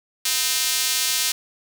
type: tone with high-pass filter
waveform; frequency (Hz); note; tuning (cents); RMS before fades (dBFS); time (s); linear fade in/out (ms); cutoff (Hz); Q
square; 141.4; C#3; +35; -22; 0.25-1.32; 5; 4000; 0.8
effects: none